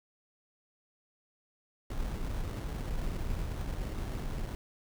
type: noise with sample-and-hold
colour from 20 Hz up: brown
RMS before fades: -35 dBFS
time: 1.9-4.55 s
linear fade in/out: 2 ms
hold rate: 2450 Hz
effects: none